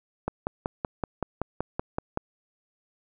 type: click train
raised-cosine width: 1 ms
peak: -13 dBFS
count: 11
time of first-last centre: 0.28-2.174 s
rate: 5.28 Hz
effects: none